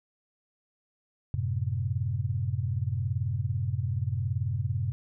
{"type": "chord", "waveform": "sine", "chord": "F# diminished", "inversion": "none", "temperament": "equal", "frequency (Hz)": [92.5, 110, 130.81], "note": ["F#2", "A2", "C3"], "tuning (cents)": [0, 0, 0], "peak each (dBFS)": -31, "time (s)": [1.34, 4.92], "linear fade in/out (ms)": 0, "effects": []}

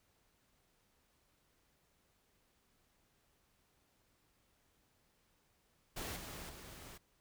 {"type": "noise with level steps", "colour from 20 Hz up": "pink", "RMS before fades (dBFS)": [-43, -48, -53], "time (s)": [5.96, 6.98], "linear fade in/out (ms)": 10, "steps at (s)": [6.16, 6.49], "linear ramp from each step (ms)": 5, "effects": ["pink hiss -75 dBFS RMS until 7.2 s"]}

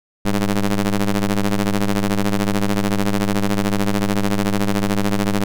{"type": "ring-modulated tone", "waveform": "sawtooth", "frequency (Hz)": 102.5, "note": "G#2", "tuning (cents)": -22, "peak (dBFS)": -9, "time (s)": [0.25, 5.44], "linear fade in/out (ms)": 5, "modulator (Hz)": 95.7, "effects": []}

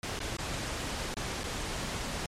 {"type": "noise with dropouts", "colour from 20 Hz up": "pink", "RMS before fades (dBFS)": -35, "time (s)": [0.03, 2.26], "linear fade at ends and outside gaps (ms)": 2, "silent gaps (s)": [[0.192, 0.202], [0.369, 0.385], [1.142, 1.168], [1.435, 1.439]], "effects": ["low-pass 8000 Hz 12 dB/octave", "MP3 64 kbps"]}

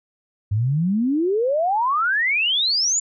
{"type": "exponential sweep", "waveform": "sine", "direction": "up", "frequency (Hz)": [98, 7220], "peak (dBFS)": -17, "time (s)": [0.51, 3], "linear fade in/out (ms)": 10, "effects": []}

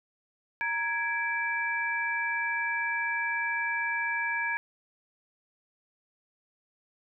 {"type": "tone cluster", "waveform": "sine", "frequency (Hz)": [933, 1662, 2326], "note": ["A#5", "G#6", "D7"], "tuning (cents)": [1, 1, -17], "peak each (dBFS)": [-34, -30, -32], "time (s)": [0.61, 4.57], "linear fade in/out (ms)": 0, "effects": []}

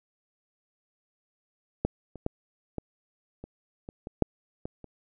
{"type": "clicks", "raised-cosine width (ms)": 2, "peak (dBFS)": [-11, -28, -14, -19, -27, -26, -24, -7, -21, -30], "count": 10, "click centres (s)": [1.85, 2.157, 2.264, 2.783, 3.44, 3.889, 4.071, 4.223, 4.655, 4.843], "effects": []}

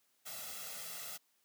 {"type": "noise with comb filter", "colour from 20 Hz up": "white", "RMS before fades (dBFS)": -45, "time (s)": [0.25, 1.18], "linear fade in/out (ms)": 20, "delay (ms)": 1.5, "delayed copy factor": 0.75, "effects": ["white hiss -75 dBFS RMS until 1.44 s", "high-pass 150 Hz 12 dB/octave"]}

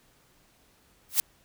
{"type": "noise with exponential growth", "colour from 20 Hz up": "blue", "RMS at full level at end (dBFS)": -18, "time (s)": [1.09, 1.2], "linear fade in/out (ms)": 0, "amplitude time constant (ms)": 23, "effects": ["pink hiss -63 dBFS RMS until 1.44 s"]}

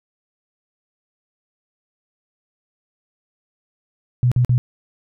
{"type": "tone bursts", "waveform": "sine", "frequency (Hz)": 123.47, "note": "B2", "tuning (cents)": 0, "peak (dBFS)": -12, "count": 3, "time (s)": [4.23, 4.58], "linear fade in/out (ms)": 0, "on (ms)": 86, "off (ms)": 46, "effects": []}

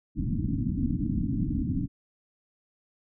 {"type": "low-pass noise", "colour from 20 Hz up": "white", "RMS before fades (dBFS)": -28, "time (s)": [0.15, 1.88], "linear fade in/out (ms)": 50, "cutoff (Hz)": 300, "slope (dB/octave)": 96, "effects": []}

